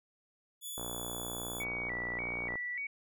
5% pulse tone, 3437 Hz, A7, 41 cents flat, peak -32 dBFS, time 0.61-1.65 s, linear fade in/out 50 ms
click train, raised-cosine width 1 ms, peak -27 dBFS, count 107, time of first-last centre 0.78-2.556 s, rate 59.7 Hz
sine tone with vibrato, 2100 Hz, C7, 6 cents sharp, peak -35 dBFS, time 1.6-2.87 s, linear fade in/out 5 ms, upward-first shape square, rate 1.7 Hz, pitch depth 120 cents each way
effects none

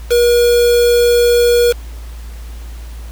triangle tone with quantisation, 479.2 Hz, A#4, 48 cents sharp, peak -6 dBFS, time 0.1-1.73 s, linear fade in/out 20 ms, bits 3, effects added 57 Hz sine -26 dBFS peak until 3.11 s + pink hiss -41 dBFS RMS until 3.11 s

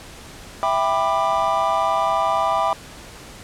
triangle chord, E minor seventh, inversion none, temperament just, 659.3 / 791.1 / 988.9 / 1186.7 Hz, E5 / G5 / B5 / D6, 0 / +16 / +2 / +18 cents, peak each -21 dBFS, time 0.63-2.73 s, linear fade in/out 0 ms, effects pink hiss -40 dBFS RMS until 3.43 s + low-pass 10000 Hz 12 dB/octave

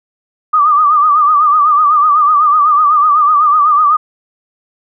sine tone with vibrato, 1200 Hz, D6, 37 cents sharp, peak -6 dBFS, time 0.53-3.97 s, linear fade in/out 10 ms, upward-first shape triangle, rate 8 Hz, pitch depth 100 cents each way, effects none

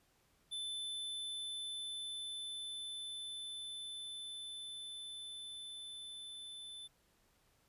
square tone with level ramp, 3520 Hz, A7, in tune, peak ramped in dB -40 to -48 dBFS, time 0.51-6.88 s, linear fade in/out 20 ms, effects pink hiss -73 dBFS RMS until 7.68 s + resampled to 32000 Hz

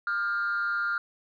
sine tone with frequency modulation, 1399 Hz, F6, 3 cents sharp, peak -24 dBFS, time 0.07-0.98 s, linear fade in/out 2 ms, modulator 182 Hz, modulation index 0.58, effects tanh soft clip ceiling -23 dBFS

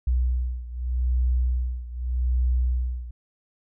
sine beating tone pair, 61.74 / 62.57 Hz, B1 / B1, 0 / +23 cents, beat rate 0.83 Hz, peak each -23 / -26 dBFS, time 0.07-3.11 s, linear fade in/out 5 ms, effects none

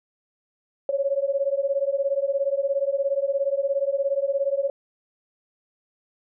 sine beating tone pair, 546 / 563 Hz, C#5 / C#5, -26 / +27 cents, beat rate 17 Hz, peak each -24 dBFS, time 0.89-4.7 s, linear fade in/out 2 ms, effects none

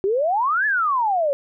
sine exponential two-way sweep, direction up then down, 371.3 to 1760 to 542 Hz, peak -17 dBFS, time 0.04-1.33 s, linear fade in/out 0 ms, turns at 0.66 s, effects none

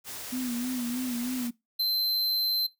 white noise, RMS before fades -39 dBFS, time 0.04-1.51 s, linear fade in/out 50 ms
sine tone with vibrato, 246.9 Hz, B3, in tune, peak -29 dBFS, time 0.32-1.51 s, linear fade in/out 10 ms, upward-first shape sine, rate 3.2 Hz, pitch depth 68 cents each way
square tone, 4097 Hz, C8, 37 cents flat, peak -25 dBFS, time 1.79-2.67 s, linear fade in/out 10 ms
effects noise-tail reverb RT60 0.2 s tail -21 dB re dry

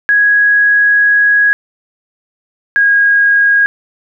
sine tone pair in turn, 1661.2 / 1638.3 Hz, G#6 / G#6, 0 / -24 cents, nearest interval unison, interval 24 cents, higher first, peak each -6 dBFS, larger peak neither, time 0.09-1.53 / 2.76-3.66 s, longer first, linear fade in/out 0 ms, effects none

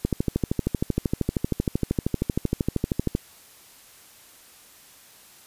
click train, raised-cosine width 3 ms, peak -9 dBFS, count 41, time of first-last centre 0.05-3.151 s, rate 12.9 Hz, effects white hiss -51 dBFS RMS until 5.46 s + resampled to 32000 Hz

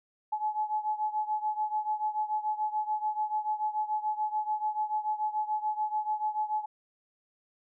sine beating tone pair, 852 / 858.9 Hz, G#5 / A5, +44 / -42 cents, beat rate 6.9 Hz, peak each -30 / -33 dBFS, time 0.32-6.66 s, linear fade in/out 10 ms, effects none

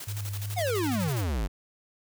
white noise with tremolo, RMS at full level -39 dBFS, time 0-1.24 s, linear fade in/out 5 ms, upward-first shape square, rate 12 Hz, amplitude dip 65%
sine tone with vibrato, 101.7 Hz, G#2, 36 cents flat, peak -31 dBFS, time 0.07-1.1 s, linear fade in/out 10 ms, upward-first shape triangle, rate 2.8 Hz, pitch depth 29 cents each way
square exponential sweep, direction down, 765 to 44.4 Hz, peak -27 dBFS, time 0.56-1.48 s, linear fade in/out 20 ms
effects none

